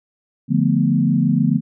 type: chord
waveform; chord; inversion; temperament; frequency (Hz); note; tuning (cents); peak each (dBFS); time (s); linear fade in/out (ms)
sine; B half-diminished seventh; first; equal; 146.83 / 174.61 / 220 / 246.9; D3 / F3 / A3 / B3; 0 / 0 / 0 / 0; -19; 0.48-1.61; 50
effects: none